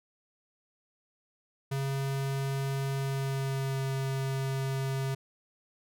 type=tone with pitch glide; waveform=square; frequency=136.6 to 134.64 Hz; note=C#3 to C3; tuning=-25 to +50 cents; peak=-30 dBFS; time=1.71-5.15 s; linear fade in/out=10 ms; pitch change=-25 cents; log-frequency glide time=2.95-3.83 s; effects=none

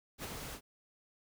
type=noise with ADSR envelope; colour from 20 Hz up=pink; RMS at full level=-40 dBFS; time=0.18-0.61 s; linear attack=64 ms; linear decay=3 ms; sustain=-4 dB; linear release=75 ms; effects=none

